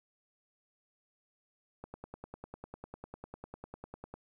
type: click train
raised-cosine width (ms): 1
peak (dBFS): -30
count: 24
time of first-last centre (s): 1.84-4.14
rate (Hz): 10
effects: 11-bit